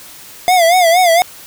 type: tone with vibrato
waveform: square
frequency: 698.5 Hz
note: F5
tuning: in tune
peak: -8 dBFS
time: 0.48-1.22 s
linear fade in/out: 0 ms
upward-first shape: sine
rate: 4.3 Hz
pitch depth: 110 cents each way
effects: white hiss -36 dBFS RMS until 1.46 s